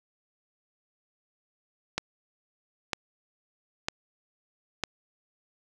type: click train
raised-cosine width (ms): 0.2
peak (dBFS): -10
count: 4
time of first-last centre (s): 1.98-4.837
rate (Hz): 1.05
effects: none